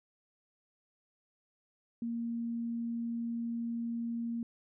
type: tone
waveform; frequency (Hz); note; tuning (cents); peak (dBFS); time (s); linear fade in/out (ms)
sine; 233.1; A#3; 0; -33; 2.02-4.43; 2
effects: none